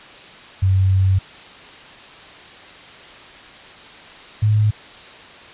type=tone pair in turn; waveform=sine; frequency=95.1 / 106.44 Hz; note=F#2 / G#2; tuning=+48 / +43 cents; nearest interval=major second; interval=195 cents; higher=second; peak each=-12 dBFS; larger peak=neither; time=0.62-1.19 / 4.42-4.71 s; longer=first; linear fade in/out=10 ms; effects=white hiss -40 dBFS RMS until 5.53 s + resampled to 8000 Hz